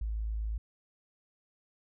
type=tone; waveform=sine; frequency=54.1 Hz; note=A1; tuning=29 cents flat; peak=-31 dBFS; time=0.01-0.58 s; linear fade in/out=5 ms; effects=none